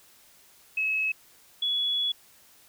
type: tone pair in turn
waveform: sine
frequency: 2577 / 3388 Hz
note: E7 / G#7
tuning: -40 / +34 cents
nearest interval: perfect fourth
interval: 474 cents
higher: second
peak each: -24 dBFS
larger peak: neither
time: 0.77-1.12 / 1.62-2.12 s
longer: second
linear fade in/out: 5 ms
effects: white hiss -57 dBFS RMS until 2.68 s